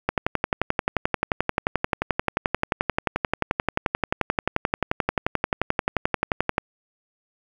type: click train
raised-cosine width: 0.5 ms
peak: -5 dBFS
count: 75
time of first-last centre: 0.09-6.581 s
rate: 11.4 Hz
effects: 7-bit